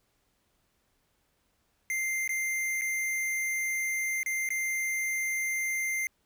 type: tone with dropouts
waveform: square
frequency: 2093 Hz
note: C7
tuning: in tune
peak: -29 dBFS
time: 1.9-6.07 s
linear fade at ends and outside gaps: 1 ms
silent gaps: 2.277-2.292 / 2.812-2.818 / 4.231-4.261 / 4.49-4.504 s
effects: pink hiss -73 dBFS RMS until 6.25 s